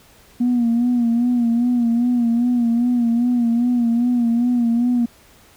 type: tone with vibrato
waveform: sine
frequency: 238.8 Hz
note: A#3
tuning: 42 cents sharp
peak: -13 dBFS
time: 0.4-5.06 s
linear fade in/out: 10 ms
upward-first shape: sine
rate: 2.5 Hz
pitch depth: 57 cents each way
effects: tanh soft clip ceiling -11 dBFS + pink hiss -50 dBFS RMS until 5.56 s